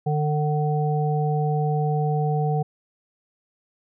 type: harmonic tone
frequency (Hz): 150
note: D3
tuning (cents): +37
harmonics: 1 / 3 / 5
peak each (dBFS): -21 / -28 / -27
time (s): 0.06-2.63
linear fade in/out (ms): 10
effects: none